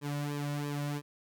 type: tone with flanger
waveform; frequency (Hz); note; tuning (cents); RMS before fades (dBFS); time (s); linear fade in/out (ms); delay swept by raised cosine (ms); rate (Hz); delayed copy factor
sawtooth; 145.1; D3; -21; -35; 0.01-1.02; 50; 1.4 to 2.5; 3; -0.75
effects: none